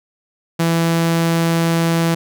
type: tone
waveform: sawtooth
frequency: 166.3 Hz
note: E3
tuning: 16 cents sharp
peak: -10 dBFS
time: 0.59-2.15 s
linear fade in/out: 10 ms
effects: none